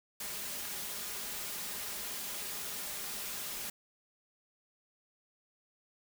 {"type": "noise with comb filter", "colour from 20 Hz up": "white", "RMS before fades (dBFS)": -40, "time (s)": [0.2, 3.7], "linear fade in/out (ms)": 5, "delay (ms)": 4.9, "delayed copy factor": 0.5, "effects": []}